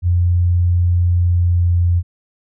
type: tone with pitch glide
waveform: sine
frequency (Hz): 87.9 to 87.19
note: F2 to F2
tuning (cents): +12 to -2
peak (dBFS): -11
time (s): 0.02-2.03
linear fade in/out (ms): 50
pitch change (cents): -14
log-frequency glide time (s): 1.19-1.74
effects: none